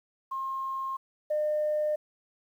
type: tone pair in turn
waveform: sine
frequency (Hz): 1068 / 604.8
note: C6 / D#5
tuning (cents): +35 / -49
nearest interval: minor seventh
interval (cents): 984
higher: first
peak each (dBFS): -30 / -24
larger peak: second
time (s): 0.31-0.97 / 1.3-1.96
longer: neither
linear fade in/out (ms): 10
effects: tanh soft clip ceiling -21 dBFS + 10-bit